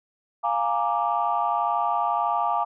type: chord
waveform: sine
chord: Bb dominant seventh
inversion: second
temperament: equal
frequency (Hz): 698.5 / 830.6 / 932.3 / 1174.7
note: F5 / Ab5 / Bb5 / D6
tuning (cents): 0 / 0 / 0 / 0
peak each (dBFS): -26 / -26 / -27 / -26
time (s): 0.43-2.65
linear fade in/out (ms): 20
effects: tanh soft clip ceiling -12 dBFS